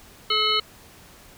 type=harmonic tone; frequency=429.6 Hz; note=A4; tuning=41 cents flat; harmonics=1 / 3 / 5 / 7 / 9 / 10; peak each=-30 / -25 / -30 / -23 / -29 / -25 dBFS; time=0.3-0.6 s; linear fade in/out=5 ms; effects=pink hiss -49 dBFS RMS until 1.37 s